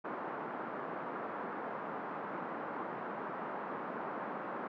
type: band-pass noise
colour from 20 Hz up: white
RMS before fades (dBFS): -41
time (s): 0.04-4.68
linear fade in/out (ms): 10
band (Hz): 180 to 1300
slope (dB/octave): 24
effects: none